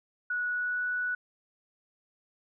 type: tone with pitch glide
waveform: sine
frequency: 1466 to 1477 Hz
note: F#6 to F#6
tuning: -16 to -3 cents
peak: -28 dBFS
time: 0.3-1.15 s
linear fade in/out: 5 ms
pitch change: +13 cents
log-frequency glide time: 0.49-0.86 s
effects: none